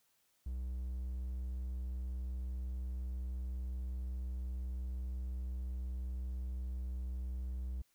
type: tone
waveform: triangle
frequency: 62.8 Hz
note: B1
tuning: 30 cents sharp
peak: -35 dBFS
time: 0.46-7.82 s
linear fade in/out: 5 ms
effects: white hiss -75 dBFS RMS until 7.94 s